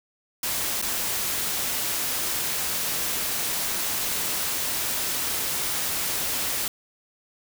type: noise with dropouts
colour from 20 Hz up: white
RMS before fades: -27 dBFS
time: 0.43-6.68 s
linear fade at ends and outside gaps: 2 ms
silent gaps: 0.816-0.824 s
effects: none